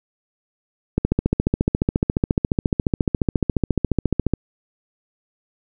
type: click train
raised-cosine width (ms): 3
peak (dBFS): -4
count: 49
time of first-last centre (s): 0.98-4.337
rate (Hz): 14.3
effects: none